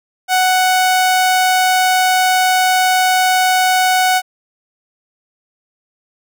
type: tone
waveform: sawtooth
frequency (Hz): 742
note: F#5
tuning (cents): +5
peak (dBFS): -7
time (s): 0.28-4.22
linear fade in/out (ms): 50
effects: none